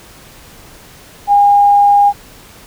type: tone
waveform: sine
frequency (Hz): 812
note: G#5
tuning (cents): -39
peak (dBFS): -5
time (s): 1.27-2.13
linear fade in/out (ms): 50
effects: pink hiss -39 dBFS RMS until 2.66 s